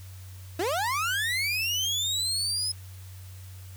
30% pulse linear sweep, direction up, 309.5 to 5140 Hz, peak -23 dBFS, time 0.59-2.72 s, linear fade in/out 5 ms, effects added 93 Hz sine -41 dBFS peak until 3.76 s + white hiss -53 dBFS RMS until 3.76 s

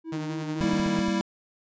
triangle tone with vibrato, 313.5 Hz, D#4, 13 cents sharp, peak -30 dBFS, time 0.04-0.83 s, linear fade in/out 50 ms, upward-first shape square, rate 3.9 Hz, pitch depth 58 cents each way
sawtooth tone with tremolo, 155.56 Hz, D#3, in tune, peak -26 dBFS, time 0.12-1.02 s, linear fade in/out 5 ms, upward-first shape triangle, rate 11 Hz, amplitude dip 40%
clicks, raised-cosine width 5 ms, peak -25 dBFS, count 7, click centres 0.608 / 0.641 / 0.734 / 0.8 / 0.863 / 0.99 / 1.083 s
square chord, E diminished, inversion first, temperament equal, 196 / 233.1 / 329.6 Hz, G3 / Bb3 / E4, 0 / 0 / 0 cents, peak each -27 / -32 / -29 dBFS, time 0.61-1.21 s, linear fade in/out 0 ms
effects resampled to 16000 Hz

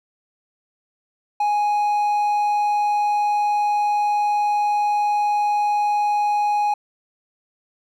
triangle tone, 830.6 Hz, G#5, in tune, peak -15 dBFS, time 1.4-6.74 s, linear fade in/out 5 ms, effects none

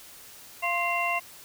sine tone cluster, 692 / 1055 / 2093 / 2744 Hz, F5 / C6 / C7 / F7, -16 / +14 / 0 / -31 cents, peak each -30 dBFS, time 0.62-1.2 s, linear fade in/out 20 ms, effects white hiss -48 dBFS RMS until 1.44 s

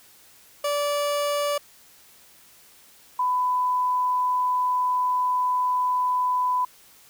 30% pulse / sine tone pair in turn, 580 / 999.6 Hz, D5 / B5, -22 / +21 cents, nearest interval major sixth, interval 943 cents, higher second, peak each -20 dBFS, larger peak neither, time 0.64-1.58 / 3.19-6.65 s, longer second, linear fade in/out 5 ms, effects white hiss -53 dBFS RMS until 7.09 s

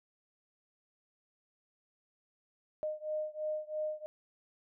sine beating tone pair, 613 / 616 Hz, D#5 / D#5, -26 / -17 cents, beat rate 3 Hz, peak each -37 / -38 dBFS, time 2.83-4.06 s, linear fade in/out 0 ms, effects none

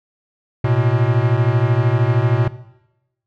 square beating tone pair, 112.9 / 125.9 Hz, A2 / B2, +45 / +34 cents, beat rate 13 Hz, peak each -18 / -17 dBFS, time 0.64-2.48 s, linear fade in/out 5 ms, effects noise-tail reverb RT60 0.9 s tail -17 dB re dry + low-pass 2000 Hz 12 dB/octave

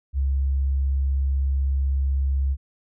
sine tone, 68 Hz, C#2, 33 cents flat, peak -19 dBFS, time 0.13-2.57 s, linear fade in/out 50 ms, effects none

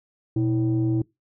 sine tone pair together, 121.39 / 324.3 Hz, B2 / E4, -29 / -28 cents, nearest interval octave + perfect fourth, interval 1701 cents, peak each -21 dBFS, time 0.36-1.02 s, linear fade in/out 5 ms, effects noise-tail reverb RT60 0.2 s tail -23 dB re dry + tanh soft clip ceiling -15 dBFS

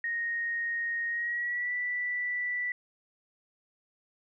sine tone with pitch glide, 1864.7 to 1968.7 Hz, A#6 to B6, 0 to -6 cents, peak -29 dBFS, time 0.04-2.72 s, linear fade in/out 2 ms, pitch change +94 cents, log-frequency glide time 1.08-1.73 s, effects none

